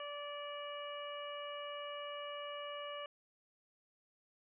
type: harmonic tone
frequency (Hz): 581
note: D5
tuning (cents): -19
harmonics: 1 / 2 / 3 / 4 / 5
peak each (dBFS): -45 / -47 / -54 / -54 / -49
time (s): 0-3.06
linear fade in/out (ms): 2
effects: none